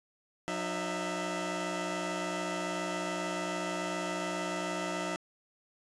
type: tone cluster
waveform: 15% pulse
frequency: 180.9 / 307 / 661 Hz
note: F#3 / D#4 / E5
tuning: -39 / -23 / +5 cents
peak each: -31 dBFS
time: 0.48-5.16 s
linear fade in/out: 0 ms
effects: resampled to 22050 Hz